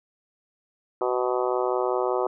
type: harmonic tone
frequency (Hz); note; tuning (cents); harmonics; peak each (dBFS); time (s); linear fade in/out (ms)
125.2; B2; +24; 3 / 4 / 5 / 6 / 7 / 8 / 9 / 10; -26 / -28 / -30 / -32 / -33 / -34 / -35 / -36; 1.01-2.27; 2
effects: none